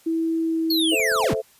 sine tone with pitch glide, 326.8 to 322.7 Hz, E4 to E4, -15 to -37 cents, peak -20 dBFS, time 0.06-0.95 s, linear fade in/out 10 ms, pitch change -22 cents, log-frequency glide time 0.39-0.84 s
square linear sweep, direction down, 4435 to 56 Hz, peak -21 dBFS, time 0.7-1.34 s, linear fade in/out 5 ms
sine chord, A minor, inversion none, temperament equal, 440 / 523.3 / 659.3 Hz, A4 / C5 / E5, 0 / 0 / 0 cents, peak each -25 / -27 / -29 dBFS, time 0.91-1.42 s, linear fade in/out 20 ms
clicks, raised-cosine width 1 ms, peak -25 dBFS, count 6, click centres 1 / 1.118 / 1.16 / 1.203 / 1.242 / 1.347 s
effects white hiss -55 dBFS RMS until 1.59 s + resampled to 32000 Hz

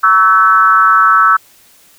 sine tone with frequency modulation, 1318.5 Hz, E6, in tune, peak -5 dBFS, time 0.03-1.37 s, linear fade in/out 10 ms, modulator 192 Hz, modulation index 0.93, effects white hiss -46 dBFS RMS until 1.98 s

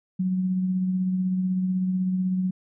sine tone with tremolo, 185.2 Hz, F#3, 2 cents sharp, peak -20 dBFS, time 0.19-2.51 s, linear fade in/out 10 ms, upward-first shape triangle, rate 16 Hz, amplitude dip 35%, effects none

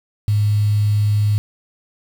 sine tone with quantisation, 104.4 Hz, G#2, 10 cents sharp, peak -13 dBFS, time 0.28-1.38 s, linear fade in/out 0 ms, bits 6, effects none

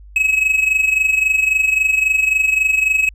triangle tone with amplitude modulation, 2562 Hz, E7, 50 cents flat, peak -8 dBFS, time 0.16-3.09 s, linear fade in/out 2 ms, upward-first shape sine, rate 23.7 Hz, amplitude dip 70%, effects added 50 Hz sine -37 dBFS peak until 3.14 s

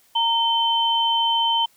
sine tone pair together, 922 / 3083 Hz, A#5 / G7, -19 / -29 cents, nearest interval octave + major sixth, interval 2090 cents, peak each -20 dBFS, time 0.15-1.66 s, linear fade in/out 10 ms, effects white hiss -58 dBFS RMS until 1.76 s

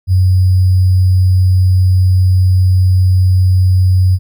sine tone with sample-and-hold, 92.5 Hz, F#2, in tune, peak -6 dBFS, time 0.07-4.19 s, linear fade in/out 50 ms, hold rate 4900 Hz, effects none

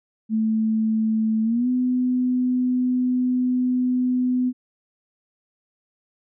sine tone with pitch glide, 220 to 251.3 Hz, A3 to B3, 0 to +30 cents, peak -18 dBFS, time 0.29-4.53 s, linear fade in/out 50 ms, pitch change +230 cents, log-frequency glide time 1.43-1.68 s, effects none

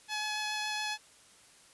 10% pulse tone with vibrato, 850 Hz, G#5, 40 cents sharp, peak -24 dBFS, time 0.08-0.98 s, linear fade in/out 50 ms, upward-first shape sine, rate 7.1 Hz, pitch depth 9 cents each way, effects white hiss -59 dBFS RMS until 1.73 s + resampled to 24000 Hz

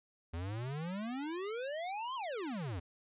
square exponential two-way sweep, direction up then down, 80 to 1085 to 80 Hz, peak -38 dBFS, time 0.33-2.8 s, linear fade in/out 10 ms, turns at 2.15 s, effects resampled to 8000 Hz

